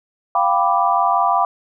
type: chord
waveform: sine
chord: G dominant seventh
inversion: third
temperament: equal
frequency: 698.5 / 784 / 987.8 / 1174.7 Hz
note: F5 / G5 / B5 / D6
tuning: 0 / 0 / 0 / 0 cents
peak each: -19 dBFS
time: 0.35-1.45 s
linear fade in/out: 2 ms
effects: none